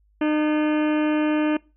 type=harmonic tone with a mistuned harmonic; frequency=304.1 Hz; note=D#4; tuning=40 cents flat; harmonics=1 / 2 / 3 / 4 / 5 / 6 / 7 / 8 / 9 / 10; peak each=-19 / -28 / -33 / -36 / -37 / -36 / -41 / -38 / -40 / -43 dBFS; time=0.21-1.57 s; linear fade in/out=5 ms; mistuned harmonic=6; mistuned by=-98 cents; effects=noise-tail reverb RT60 0.3 s tail -23 dB re dry + added 51 Hz sine -58 dBFS peak until 1.76 s